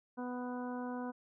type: harmonic tone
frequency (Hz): 247.9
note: B3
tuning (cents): +7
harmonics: 1 / 2 / 3 / 4 / 5 / 6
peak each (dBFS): -39 / -45 / -47 / -47 / -55 / -52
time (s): 0.17-1.12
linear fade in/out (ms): 20
effects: none